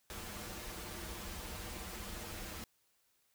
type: noise with comb filter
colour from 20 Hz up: pink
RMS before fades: -45 dBFS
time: 0.1-2.64 s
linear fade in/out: 0 ms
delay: 7.3 ms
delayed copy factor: -0.75
effects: white hiss -75 dBFS RMS until 3.34 s